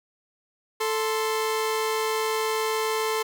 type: tone pair together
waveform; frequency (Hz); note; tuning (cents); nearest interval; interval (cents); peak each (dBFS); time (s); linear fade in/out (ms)
sawtooth; 440 / 1046.5; A4 / C6; 0 / 0; octave + minor third; 1500; -21 / -26; 0.8-3.23; 10
effects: none